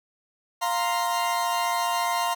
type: chord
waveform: 40% pulse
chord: F suspended fourth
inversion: none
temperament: equal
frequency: 698.5 / 932.3 / 1046.5 Hz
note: F5 / Bb5 / C6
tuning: 0 / 0 / 0 cents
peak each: -27 dBFS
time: 0.61-2.35 s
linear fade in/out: 20 ms
effects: none

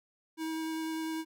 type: tone with vibrato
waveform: square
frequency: 320 Hz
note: D#4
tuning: 49 cents sharp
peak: -34 dBFS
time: 0.37-1.25 s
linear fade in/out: 50 ms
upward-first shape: sine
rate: 10 Hz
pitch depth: 8 cents each way
effects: none

